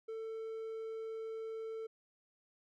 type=tone; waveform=triangle; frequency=445.6 Hz; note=A4; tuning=22 cents sharp; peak=-38 dBFS; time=0.08-1.87 s; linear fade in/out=10 ms; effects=none